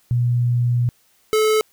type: tone pair in turn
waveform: sine / square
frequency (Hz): 121.2 / 433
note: B2 / A4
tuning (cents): -32 / -28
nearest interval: octave + minor seventh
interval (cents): 2204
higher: second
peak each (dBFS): -15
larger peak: neither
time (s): 0.11-0.89 / 1.33-1.61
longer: first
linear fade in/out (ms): 0
effects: white hiss -59 dBFS RMS until 1.72 s